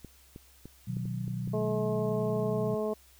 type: clicks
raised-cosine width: 3 ms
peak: -31 dBFS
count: 7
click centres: 0.047 / 0.361 / 0.656 / 0.969 / 1.055 / 1.279 / 1.476 s
type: chord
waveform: sine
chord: B major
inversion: none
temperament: equal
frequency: 123.47 / 155.56 / 185 Hz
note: B2 / D#3 / F#3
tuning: 0 / 0 / 0 cents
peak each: -34 / -39 / -36 dBFS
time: 0.87-2.75 s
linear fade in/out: 10 ms
type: harmonic tone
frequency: 214.3 Hz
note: A3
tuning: 45 cents flat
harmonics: 1 / 2 / 3 / 4 / 5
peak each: -35 / -31 / -34 / -45 / -43 dBFS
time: 1.53-2.94 s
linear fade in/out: 10 ms
effects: added 65 Hz sine -60 dBFS peak until 3.19 s + white hiss -60 dBFS RMS until 3.19 s